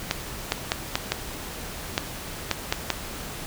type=clicks; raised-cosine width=0.2 ms; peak=-4 dBFS; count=9; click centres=0.111 / 0.521 / 0.719 / 0.955 / 1.12 / 1.979 / 2.513 / 2.725 / 2.903 s; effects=pink hiss -36 dBFS RMS until 3.46 s